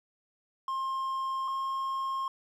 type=tone pair in turn; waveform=triangle; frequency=1063 / 1071 Hz; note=C6 / C6; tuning=+27 / +40 cents; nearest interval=unison; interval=13 cents; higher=second; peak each=-28 / -28 dBFS; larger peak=neither; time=0.68-1.48 / 1.48-2.28 s; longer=neither; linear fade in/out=2 ms; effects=none